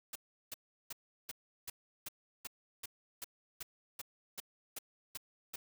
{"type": "noise bursts", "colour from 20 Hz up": "white", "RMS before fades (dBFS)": -43, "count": 15, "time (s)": [0.13, 5.56], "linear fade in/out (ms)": 5, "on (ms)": 26, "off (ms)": 360, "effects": []}